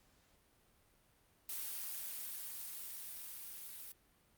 blue noise with level ramp, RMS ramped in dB -42 to -50 dBFS, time 1.49-3.92 s, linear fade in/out 2 ms, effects pink hiss -71 dBFS RMS until 4.37 s + Opus 48 kbps

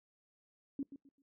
sine tone with echo, 277.2 Hz, C#4, in tune, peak -34 dBFS, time 0.79-0.83 s, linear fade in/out 2 ms, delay 130 ms, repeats 3, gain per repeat -12 dB, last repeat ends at 1.22 s, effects noise-tail reverb RT60 0.2 s tail -25 dB re dry

